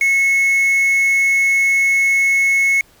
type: tone with quantisation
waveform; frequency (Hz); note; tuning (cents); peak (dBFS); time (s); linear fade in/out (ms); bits
triangle; 2191; C#7; -21; -10; 0.01-2.81; 2; 5
effects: pink hiss -51 dBFS RMS until 3 s